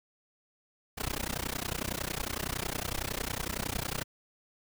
pink noise with amplitude modulation, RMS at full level -31 dBFS, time 0.97-4.04 s, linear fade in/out 20 ms, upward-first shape sine, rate 30.9 Hz, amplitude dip 100%, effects none

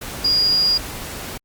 sine tone in noise, 4849 Hz, D#8, 45 cents flat, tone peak -14 dBFS, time 0.24-0.78 s, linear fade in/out 10 ms, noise pink, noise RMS -31 dBFS, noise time 0.01-1.38 s, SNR +14 dB, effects Opus 48 kbps

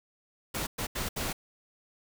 pink noise bursts at uneven times, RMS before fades -33 dBFS, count 4, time 0.54-0.67 / 0.78-0.87 / 0.95-1.09 / 1.16-1.33 s, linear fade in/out 10 ms, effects none

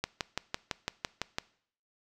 click train, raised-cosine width 0.2 ms, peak -13 dBFS, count 9, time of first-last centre 0.04-1.385 s, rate 5.95 Hz, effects noise-tail reverb RT60 0.6 s tail -21 dB re dry

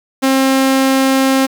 sawtooth tone, 266.7 Hz, C4, 33 cents sharp, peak -6 dBFS, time 0.22-1.47 s, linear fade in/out 20 ms, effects 7-bit

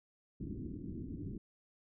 white low-pass noise, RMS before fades -43 dBFS, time 0.4-1.38 s, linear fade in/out 5 ms, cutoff 330 Hz, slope 48 dB/octave, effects none

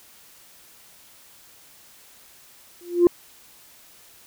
sine tone with exponential growth, 349.2 Hz, F4, in tune, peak -6 dBFS, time 2.81-3.07 s, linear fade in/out 1 ms, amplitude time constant 55 ms, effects tanh soft clip ceiling -8 dBFS + white hiss -51 dBFS RMS until 4.26 s

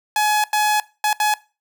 sawtooth tone bursts at uneven times, 845 Hz, G#5, 30 cents sharp, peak -12 dBFS, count 4, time 0.16-0.44 / 0.53-0.8 / 1.04-1.13 / 1.2-1.34 s, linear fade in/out 2 ms, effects noise-tail reverb RT60 0.3 s tail -20 dB re dry

